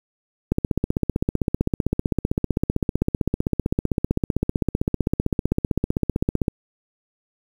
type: click train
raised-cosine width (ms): 3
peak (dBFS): -6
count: 94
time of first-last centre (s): 0.52-6.482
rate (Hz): 15.6
effects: 7-bit